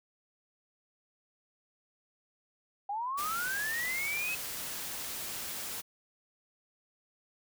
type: linear sweep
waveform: sine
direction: up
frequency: 784 to 2590 Hz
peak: -32 dBFS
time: 2.89-4.35 s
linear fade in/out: 5 ms
type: noise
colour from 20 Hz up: white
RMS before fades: -39 dBFS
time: 3.17-5.82 s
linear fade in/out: 20 ms
effects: none